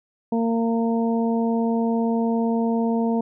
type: harmonic tone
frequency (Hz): 229.4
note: A#3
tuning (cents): -28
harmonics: 1 / 2 / 3 / 4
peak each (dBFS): -20 / -26 / -30 / -32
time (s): 0.32-3.21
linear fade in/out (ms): 5
effects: none